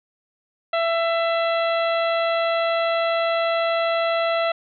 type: harmonic tone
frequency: 667 Hz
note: E5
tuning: 20 cents sharp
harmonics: 1 / 2 / 3 / 4 / 5 / 6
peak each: -20 / -26 / -30 / -32 / -34 / -36 dBFS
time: 0.73-4.52 s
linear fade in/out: 5 ms
effects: none